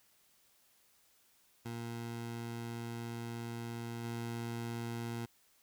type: tone with level steps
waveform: 20% pulse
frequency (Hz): 117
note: A#2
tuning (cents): +7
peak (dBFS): -35 / -33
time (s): 1.65-5.26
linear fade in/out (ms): 10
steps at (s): 4.03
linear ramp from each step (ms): 20
effects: white hiss -69 dBFS RMS until 5.62 s